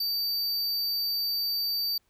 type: tone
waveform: square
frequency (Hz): 4626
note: D8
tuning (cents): -27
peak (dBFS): -27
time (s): 0-1.98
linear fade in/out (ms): 5
effects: pink hiss -71 dBFS RMS until 2.09 s